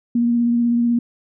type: tone with vibrato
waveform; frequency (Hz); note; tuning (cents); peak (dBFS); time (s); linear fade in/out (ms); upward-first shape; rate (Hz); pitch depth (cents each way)
sine; 237; A#3; +29; -14; 0.15-0.99; 5; triangle; 16; 21
effects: none